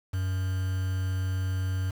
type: tone with quantisation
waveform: triangle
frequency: 93.5 Hz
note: F#2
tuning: 19 cents sharp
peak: -24 dBFS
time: 0.13-1.91 s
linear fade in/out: 10 ms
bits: 7
effects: none